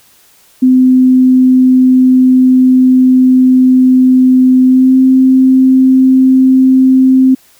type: tone with pitch glide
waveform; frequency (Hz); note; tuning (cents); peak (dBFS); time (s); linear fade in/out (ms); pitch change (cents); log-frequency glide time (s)
sine; 256.4 to 260.9; C4 to C4; -35 to -5; -3; 0.62-7.35; 10; +30; 4.65-4.97
effects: white hiss -46 dBFS RMS until 7.59 s